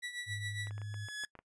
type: tone with tremolo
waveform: 30% pulse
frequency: 1951 Hz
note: B6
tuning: 22 cents flat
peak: -34 dBFS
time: 0.02-0.7 s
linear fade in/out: 20 ms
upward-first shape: triangle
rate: 7.3 Hz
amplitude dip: 75%
type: tone with pitch glide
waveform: sine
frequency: 103.7 to 104.3 Hz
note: G#2 to G#2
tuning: -2 to +8 cents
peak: -39 dBFS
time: 0.26-1.09 s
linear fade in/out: 50 ms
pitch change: +10 cents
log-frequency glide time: 0.74-0.91 s
type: tone with exponential growth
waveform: sawtooth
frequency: 1695 Hz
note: G#6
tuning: 35 cents sharp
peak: -32 dBFS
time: 0.42-1.25 s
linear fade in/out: 2 ms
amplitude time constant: 180 ms
type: clicks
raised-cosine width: 0.5 ms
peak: -35 dBFS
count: 9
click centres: 0.671 / 0.709 / 0.78 / 0.817 / 0.942 / 1.086 / 1.237 / 1.353 / 1.39 s
effects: noise-tail reverb RT60 0.1 s tail -23 dB re dry + resampled to 22050 Hz